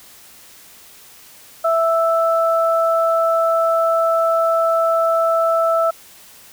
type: tone pair together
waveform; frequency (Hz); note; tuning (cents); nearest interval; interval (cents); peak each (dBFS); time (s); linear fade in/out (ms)
sine; 660 / 1320; E5 / E6; +2 / +2; octave; 1200; -15 / -18; 1.64-5.91; 10
effects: white hiss -44 dBFS RMS until 6.52 s